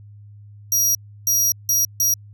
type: tone bursts at uneven times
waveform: sawtooth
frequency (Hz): 5740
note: F8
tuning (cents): +47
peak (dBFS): -13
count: 4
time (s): 0.72-0.95 / 1.27-1.52 / 1.69-1.85 / 2-2.14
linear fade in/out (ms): 2
effects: added 103 Hz sine -40 dBFS peak until 2.33 s